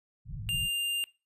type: low-pass noise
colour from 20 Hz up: white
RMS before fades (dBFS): -38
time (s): 0.25-0.7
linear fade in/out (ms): 50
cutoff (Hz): 160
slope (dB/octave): 48
type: tone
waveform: square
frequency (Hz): 2800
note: F7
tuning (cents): +4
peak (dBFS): -29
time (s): 0.49-1.04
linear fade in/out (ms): 0
effects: noise-tail reverb RT60 0.3 s tail -22 dB re dry + resampled to 32000 Hz